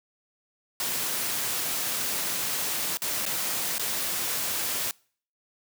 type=noise with dropouts; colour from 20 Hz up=white; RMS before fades=-29 dBFS; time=0.8-4.91 s; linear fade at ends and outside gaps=1 ms; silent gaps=2.971-3.019 / 3.254-3.263 / 3.782-3.795 s; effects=noise-tail reverb RT60 0.5 s tail -26 dB re dry + high-pass 100 Hz 12 dB/octave